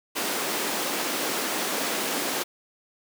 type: high-pass noise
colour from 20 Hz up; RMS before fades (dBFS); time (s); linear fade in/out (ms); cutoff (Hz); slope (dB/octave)
pink; -28; 0.15-2.44; 20; 240; 24
effects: none